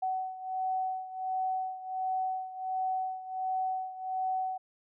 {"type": "beating tone pair", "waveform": "sine", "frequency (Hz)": [751, 752.4], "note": ["F#5", "F#5"], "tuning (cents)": [26, 29], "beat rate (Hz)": 1.4, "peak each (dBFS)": [-32, -36], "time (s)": [0.02, 4.58], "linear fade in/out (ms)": 10, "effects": []}